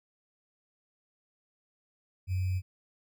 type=tone with sample-and-hold; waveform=sine; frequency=92.5 Hz; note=F#2; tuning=in tune; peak=-27 dBFS; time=2.27-2.62 s; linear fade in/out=50 ms; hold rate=2450 Hz; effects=none